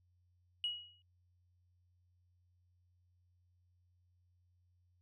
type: tone with exponential decay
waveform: sine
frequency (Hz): 2905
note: F#7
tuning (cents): -32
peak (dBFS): -31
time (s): 0.64-1.02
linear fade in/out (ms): 1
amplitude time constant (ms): 81
effects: tanh soft clip ceiling -28 dBFS + added 89 Hz sine -70 dBFS peak until 5.01 s